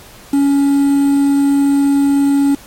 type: tone with quantisation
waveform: triangle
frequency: 280.3 Hz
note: C#4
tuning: 19 cents sharp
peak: -7 dBFS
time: 0.33-2.55 s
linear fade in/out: 5 ms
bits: 5
effects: pink hiss -39 dBFS RMS until 2.66 s + MP3 64 kbps